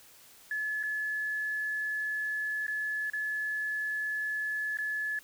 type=tone with dropouts; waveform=sine; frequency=1715 Hz; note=A6; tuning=45 cents flat; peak=-30 dBFS; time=0.51-5.19 s; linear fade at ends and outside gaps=2 ms; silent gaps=0.83-0.835 / 2.667-2.68 / 3.1-3.134 / 4.772-4.786 s; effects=white hiss -56 dBFS RMS until 5.23 s

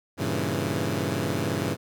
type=chord; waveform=15% pulse; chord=G diminished seventh; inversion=none; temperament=equal; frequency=98 / 116.54 / 138.59 / 164.81 Hz; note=G2 / Bb2 / Db3 / Fb3; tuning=0 / 0 / 0 / 0 cents; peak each=-24 / -26 / -24 / -25 dBFS; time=0.17-1.77 s; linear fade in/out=50 ms; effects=none

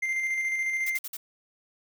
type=tone with tremolo; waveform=triangle; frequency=2093 Hz; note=C7; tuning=in tune; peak=-23 dBFS; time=0.02-0.98 s; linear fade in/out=10 ms; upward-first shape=square; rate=14 Hz; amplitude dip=30%
type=noise bursts; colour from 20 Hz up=blue; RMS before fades=-36 dBFS; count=4; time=0.86-1.17 s; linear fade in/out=5 ms; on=40 ms; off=50 ms
effects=none

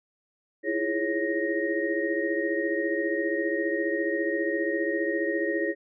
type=tone cluster; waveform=sine; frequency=325.3 / 340.1 / 414.2 / 551 / 1868 Hz; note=E4 / F4 / G#4 / C#5 / A#6; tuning=-23 / -46 / -5 / -11 / +3 cents; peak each=-31 dBFS; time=0.63-5.75 s; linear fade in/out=50 ms; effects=none

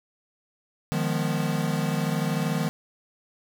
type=chord; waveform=square; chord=F half-diminished seventh; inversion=third; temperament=equal with one note detuned; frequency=153.95 / 174.61 / 207.7 / 246.9 Hz; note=Eb3 / F3 / Ab3 / Cb4; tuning=-18 / 0 / 0 / 0 cents; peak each=-28 / -30 / -32 / -33 dBFS; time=0.92-2.69 s; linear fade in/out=0 ms; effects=none

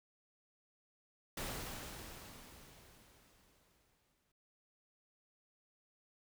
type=noise with exponential decay; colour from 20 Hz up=pink; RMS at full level=-41 dBFS; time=1.37-4.32 s; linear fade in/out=5 ms; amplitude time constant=640 ms; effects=none

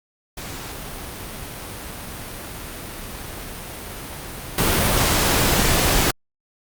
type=noise with level steps; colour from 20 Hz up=pink; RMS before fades=-33 / -18 dBFS; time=0.37-6.11 s; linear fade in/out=5 ms; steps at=4.58 s; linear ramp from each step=2 ms; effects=Opus 48 kbps

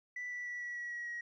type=tone with pitch steps; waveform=sine; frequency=1975.5 / 1963 / 1950.6 / 1938.2 / 1925.9 / 1913.7 / 1901.6 Hz; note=B6 / B6 / B6 / B6 / B6 / A#6 / A#6; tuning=0 / -11 / -22 / -33 / -44 / +45 / +34 cents; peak=-37 dBFS; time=0.16-1.21 s; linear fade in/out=5 ms; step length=150 ms; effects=tanh soft clip ceiling -36 dBFS + 13-bit

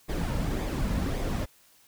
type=noise with flanger; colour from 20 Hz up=brown; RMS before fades=-29 dBFS; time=0.08-1.46 s; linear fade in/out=20 ms; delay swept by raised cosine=0.69 to 2.69 ms; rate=1.8 Hz; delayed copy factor=-0.5; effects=white hiss -60 dBFS RMS until 1.87 s

